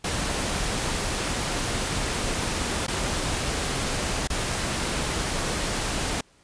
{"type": "noise with dropouts", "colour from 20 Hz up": "pink", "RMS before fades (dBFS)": -27, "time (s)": [0.04, 6.21], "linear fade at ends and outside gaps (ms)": 5, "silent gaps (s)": [[2.867, 2.88], [4.274, 4.3]], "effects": ["pink hiss -59 dBFS RMS until 6.43 s", "resampled to 22050 Hz"]}